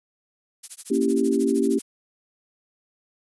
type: noise with tremolo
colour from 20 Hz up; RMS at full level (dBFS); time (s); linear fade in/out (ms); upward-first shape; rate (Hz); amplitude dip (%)
violet; -30; 0.63-1.82; 10; sine; 13; 100
type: chord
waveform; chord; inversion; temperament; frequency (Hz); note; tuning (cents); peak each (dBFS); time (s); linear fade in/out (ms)
sine; A# diminished seventh; none; equal with one note detuned; 233.1 / 277.2 / 331.3 / 392; A#3 / C#4 / E4 / G4; 0 / 0 / +9 / 0; -24 / -23 / -27 / -23; 0.9-1.79; 10
effects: resampled to 24000 Hz